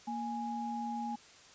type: tone pair together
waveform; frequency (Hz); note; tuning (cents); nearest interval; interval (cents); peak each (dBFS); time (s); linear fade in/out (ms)
sine; 233.1 / 830.7; A#3 / G#5; 0 / 0; octave + minor seventh; 2200; -38 / -37; 0.07-1.16; 10
effects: white hiss -57 dBFS RMS until 1.54 s + resampled to 16000 Hz

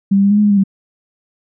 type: tone with pitch steps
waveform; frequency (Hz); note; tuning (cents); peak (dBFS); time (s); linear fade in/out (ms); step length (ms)
sine; 196.7 / 197.8 / 199.9 / 206.3 / 209.7 / 206.5 / 201.6 / 194.3; G3 / G3 / G3 / G#3 / G#3 / G#3 / G3 / G3; +6 / +16 / +34 / -11 / +17 / -10 / +49 / -15; -8; 0.11-0.638; 10; 66
effects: none

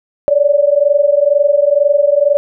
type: tone pair together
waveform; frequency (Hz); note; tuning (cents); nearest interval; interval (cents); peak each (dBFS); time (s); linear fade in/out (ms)
sine; 565.2 / 587.3; C#5 / D5; +34 / 0; minor second; 66; -11; 0.28-2.37; 0
effects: none

